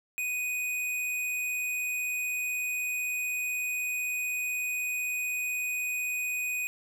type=tone; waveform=square; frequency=2489 Hz; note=D#7; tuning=in tune; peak=-30 dBFS; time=0.18-6.67 s; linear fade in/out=0 ms; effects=none